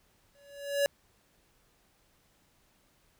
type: tone with exponential growth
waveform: square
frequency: 566 Hz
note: C#5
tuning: 36 cents sharp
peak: -23 dBFS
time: 0.35-0.86 s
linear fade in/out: 0 ms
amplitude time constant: 110 ms
effects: pink hiss -68 dBFS RMS until 3.19 s